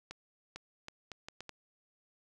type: accelerating click train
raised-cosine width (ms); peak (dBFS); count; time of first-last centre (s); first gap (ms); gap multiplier
0.2; -26; 7; 0.11-1.493; 450; 0.72
effects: none